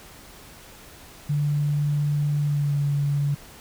sine tone with pitch glide, 146.4 to 143.14 Hz, D3 to D3, -5 to -44 cents, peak -20 dBFS, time 1.29-3.35 s, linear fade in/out 10 ms, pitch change -39 cents, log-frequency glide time 2.44-2.76 s, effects pink hiss -46 dBFS RMS until 3.6 s

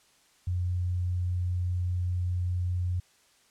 sine tone, 89.5 Hz, F2, 43 cents sharp, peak -26 dBFS, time 0.47-3 s, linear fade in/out 5 ms, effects white hiss -63 dBFS RMS until 3.5 s + low-pass 9000 Hz 12 dB/octave

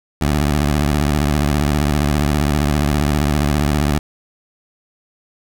15% pulse tone with vibrato, 73.42 Hz, D2, in tune, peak -8 dBFS, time 0.21-3.99 s, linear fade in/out 5 ms, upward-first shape square, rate 15 Hz, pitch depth 98 cents each way, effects none

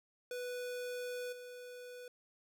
square tone with level steps, 493.9 Hz, B4, in tune, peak -40 / -48 dBFS, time 0.31-2.08 s, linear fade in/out 2 ms, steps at 1.32 s, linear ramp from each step 10 ms, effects none

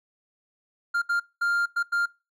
triangle tone bursts at uneven times, 1399 Hz, F6, 3 cents sharp, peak -20 dBFS, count 5, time 0.94-1.02 / 1.09-1.2 / 1.41-1.66 / 1.76-1.83 / 1.92-2.06 s, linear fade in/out 10 ms, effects noise-tail reverb RT60 0.3 s tail -24 dB re dry

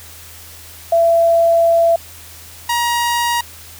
sine / sawtooth tone pair in turn, 671 / 948.9 Hz, E5 / A#5, +31 / +31 cents, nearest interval tritone, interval 600 cents, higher second, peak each -9 / -11 dBFS, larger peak first, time 0.92-1.96 / 2.69-3.41 s, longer first, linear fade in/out 5 ms, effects added 83 Hz sine -42 dBFS peak until 3.79 s + white hiss -38 dBFS RMS until 3.79 s

